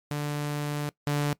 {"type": "tone pair in turn", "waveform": "sawtooth", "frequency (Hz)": [147, 145.82], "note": ["D3", "D3"], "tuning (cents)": [2, -12], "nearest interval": "unison", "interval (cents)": 14, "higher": "first", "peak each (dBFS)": [-24, -20], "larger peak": "second", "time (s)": [[0.11, 0.89], [1.07, 1.33]], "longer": "first", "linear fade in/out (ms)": 0, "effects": ["noise-tail reverb RT60 0.1 s tail -21 dB re dry", "MP3 96 kbps"]}